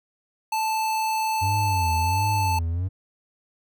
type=tone; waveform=square; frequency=878 Hz; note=A5; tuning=4 cents flat; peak=-23 dBFS; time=0.52-2.59 s; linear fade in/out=5 ms
type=tone with vibrato; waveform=triangle; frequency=92.3 Hz; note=F#2; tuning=4 cents flat; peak=-21 dBFS; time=1.41-2.89 s; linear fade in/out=20 ms; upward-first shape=sine; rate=1.4 Hz; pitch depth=190 cents each way
effects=none